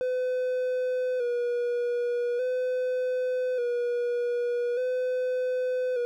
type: tone with vibrato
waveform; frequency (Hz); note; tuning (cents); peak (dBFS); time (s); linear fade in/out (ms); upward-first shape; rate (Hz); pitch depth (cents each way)
triangle; 493.9; B4; 0; -23; 0.01-6.05; 0; square; 0.42; 41
effects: none